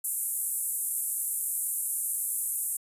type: band-pass noise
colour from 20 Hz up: white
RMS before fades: -31 dBFS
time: 0.04-2.77 s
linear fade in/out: 5 ms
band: 8300 to 13000 Hz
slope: 48 dB/octave
effects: resampled to 32000 Hz